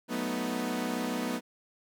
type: chord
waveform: sawtooth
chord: B dominant seventh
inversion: second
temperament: equal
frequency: 185 / 220 / 246.9 / 311.1 Hz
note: F#3 / A3 / B3 / D#4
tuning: 0 / 0 / 0 / 0 cents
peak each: -35 / -33 / -29 / -34 dBFS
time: 0.08-1.41 s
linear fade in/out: 50 ms
effects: none